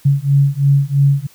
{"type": "beating tone pair", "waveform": "sine", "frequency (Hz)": [138.59, 141.59], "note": ["C#3", "C#3"], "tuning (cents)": [0, 37], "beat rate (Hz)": 3, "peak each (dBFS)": -13, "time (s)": [0.05, 1.27], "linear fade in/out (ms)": 10, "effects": ["white hiss -48 dBFS RMS until 1.34 s"]}